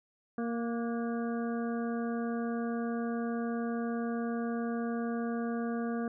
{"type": "harmonic tone with a mistuned harmonic", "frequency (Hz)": 233.1, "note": "A#3", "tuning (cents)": 0, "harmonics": [1, 2, 3, 5, 6, 7], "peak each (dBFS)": [-32, -38, -42, -46, -48, -49], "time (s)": [0.38, 6.08], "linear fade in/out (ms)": 2, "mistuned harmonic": 6, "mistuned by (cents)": 61, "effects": []}